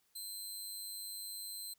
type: tone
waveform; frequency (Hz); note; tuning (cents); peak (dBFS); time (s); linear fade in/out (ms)
15% pulse; 4100; C8; -36; -36; 0.15-1.74; 10
effects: white hiss -75 dBFS RMS until 1.78 s